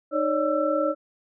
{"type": "tone cluster", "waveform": "sine", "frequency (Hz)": [307.3, 555, 595, 1333], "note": ["D#4", "C#5", "D5", "E6"], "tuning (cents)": [-21, 2, 22, 19], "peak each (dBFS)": [-27, -24, -27, -29], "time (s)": [0.11, 0.95], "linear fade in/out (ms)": 50, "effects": []}